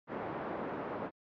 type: band-pass noise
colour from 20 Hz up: pink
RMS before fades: -39 dBFS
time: 0.07-1.11 s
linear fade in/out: 50 ms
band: 250 to 1100 Hz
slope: 12 dB/octave
effects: low-pass 3000 Hz 12 dB/octave + MP3 48 kbps